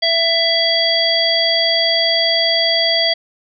harmonic tone, 665 Hz, E5, 15 cents sharp, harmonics 1 / 3 / 5 / 7, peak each -19 / -21 / -17 / -17 dBFS, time 0.02-3.14 s, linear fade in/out 10 ms, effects none

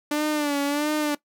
sawtooth tone with vibrato, 293.3 Hz, D4, 2 cents flat, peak -18 dBFS, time 0.11-1.15 s, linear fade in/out 5 ms, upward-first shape sine, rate 1.5 Hz, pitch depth 65 cents each way, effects noise-tail reverb RT60 0.1 s tail -19 dB re dry

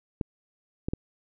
clicks, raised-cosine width 3 ms, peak -15 / -16 / -15 dBFS, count 3, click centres 0.212 / 0.885 / 0.935 s, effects none

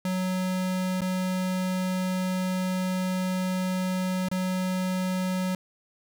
square tone with dropouts, 185 Hz, F#3, in tune, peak -26 dBFS, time 0.05-5.55 s, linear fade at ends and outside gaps 2 ms, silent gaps 1.008-1.017 / 4.286-4.314 s, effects none

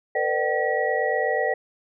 sine tone cluster, 458.7 / 507 / 597 / 763 / 1922 Hz, A#4 / B4 / D5 / G5 / B6, -28 / +45 / +28 / -47 / -48 cents, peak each -27 dBFS, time 0.15-1.54 s, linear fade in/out 5 ms, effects none

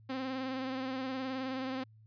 sawtooth tone with vibrato, 261.8 Hz, C4, 1 cent sharp, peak -31 dBFS, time 0.09-1.84 s, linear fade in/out 10 ms, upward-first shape sine, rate 19 Hz, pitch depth 37 cents each way, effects added 109 Hz sine -56 dBFS peak until 2.06 s + resampled to 11025 Hz

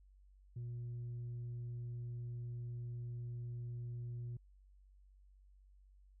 sine tone, 120 Hz, B2, 49 cents flat, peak -39 dBFS, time 0.56-4.37 s, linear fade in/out 5 ms, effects tanh soft clip ceiling -40 dBFS + added 48 Hz sine -61 dBFS peak until 6.2 s

